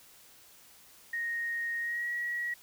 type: tone with pitch glide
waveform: sine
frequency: 1864.7 to 1914.9 Hz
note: A#6 to A#6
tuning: 0 to +46 cents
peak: -31 dBFS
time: 1.13-2.54 s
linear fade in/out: 5 ms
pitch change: +46 cents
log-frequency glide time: 1.8-2.09 s
effects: white hiss -57 dBFS RMS until 2.62 s